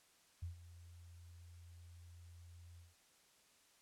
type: tone with ADSR envelope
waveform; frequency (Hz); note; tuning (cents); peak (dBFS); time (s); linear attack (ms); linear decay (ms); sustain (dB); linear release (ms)
sine; 86; F2; -26; -40; 0.42-2.95; 10; 120; -15; 170
effects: white hiss -70 dBFS RMS until 3.81 s + low-pass 10000 Hz 12 dB/octave